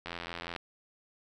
click train, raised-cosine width 0.3 ms, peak -22 dBFS, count 44, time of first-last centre 0.06-0.562 s, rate 85.6 Hz, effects none

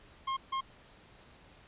45% pulse tone bursts at uneven times, 1069 Hz, C6, 37 cents sharp, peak -31 dBFS, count 2, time 0.27-0.37 / 0.52-0.61 s, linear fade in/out 10 ms, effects pink hiss -58 dBFS RMS until 1.67 s + resampled to 8000 Hz

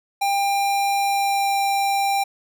square tone with pitch glide, 797 to 792.4 Hz, G5 to G5, +28 to +18 cents, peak -19 dBFS, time 0.21-2.24 s, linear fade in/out 10 ms, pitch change -10 cents, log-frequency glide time 0.98-1.57 s, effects none

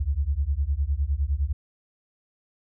sine beating tone pair, 65.9 / 75.7 Hz, C2 / D#2, +13 / -47 cents, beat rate 9.8 Hz, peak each -25 dBFS, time 0-1.53 s, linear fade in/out 10 ms, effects none

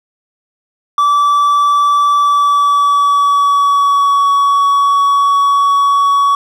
triangle tone with pitch glide, 1158 to 1125.7 Hz, D6 to C#6, -25 to +26 cents, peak -6 dBFS, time 0.98-6.35 s, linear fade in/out 2 ms, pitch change -49 cents, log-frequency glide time 2.14-4.2 s, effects none

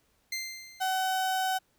20% pulse tone with exponential decay, 2086 Hz, C7, 6 cents flat, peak -25 dBFS, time 0.32-1.2 s, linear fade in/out 5 ms, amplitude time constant 190 ms
35% pulse tone, 755 Hz, F#5, 35 cents sharp, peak -25 dBFS, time 0.8-1.59 s, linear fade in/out 20 ms
effects pink hiss -70 dBFS RMS until 1.78 s

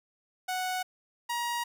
sawtooth tone pair in turn, 739 / 950 Hz, F#5 / A#5, -2 / +33 cents, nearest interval major third, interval 435 cents, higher second, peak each -26 dBFS, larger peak neither, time 0.48-0.83 / 1.29-1.64 s, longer neither, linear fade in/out 10 ms, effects none

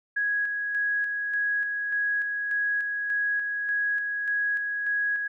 sine tone with tremolo, 1661.2 Hz, G#6, in tune, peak -23 dBFS, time 0.16-5.28 s, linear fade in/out 10 ms, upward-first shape square, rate 1.7 Hz, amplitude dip 35%, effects none

